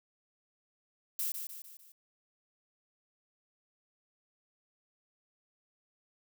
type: noise with echo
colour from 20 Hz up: violet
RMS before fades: -34 dBFS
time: 1.19-1.32 s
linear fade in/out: 2 ms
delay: 150 ms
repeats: 4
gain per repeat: -6 dB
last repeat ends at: 1.92 s
effects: none